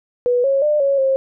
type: tone with pitch steps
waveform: sine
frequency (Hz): 489.9 / 547 / 599 / 554 / 535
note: B4 / C#5 / D5 / C#5 / C5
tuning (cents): -14 / -23 / +34 / -1 / +38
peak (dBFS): -13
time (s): 0.26-1.16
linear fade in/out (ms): 0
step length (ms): 180
effects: none